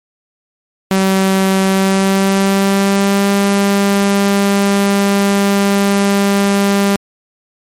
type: tone with pitch glide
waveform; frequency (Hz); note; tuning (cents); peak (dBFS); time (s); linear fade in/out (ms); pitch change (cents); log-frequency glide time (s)
sawtooth; 191.6 to 199.39; G3 to G3; -39 to +30; -6; 0.91-6.96; 0; +69; 1.64-3.31
effects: MP3 64 kbps